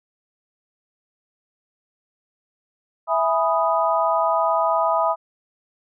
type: chord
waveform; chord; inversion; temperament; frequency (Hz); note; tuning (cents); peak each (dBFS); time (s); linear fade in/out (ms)
sine; E major seventh; none; equal; 659.3 / 830.6 / 987.8 / 1244.5; E5 / G#5 / B5 / D#6; 0 / 0 / 0 / 0; -21 / -25 / -22 / -23; 3.07-5.16; 50
effects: none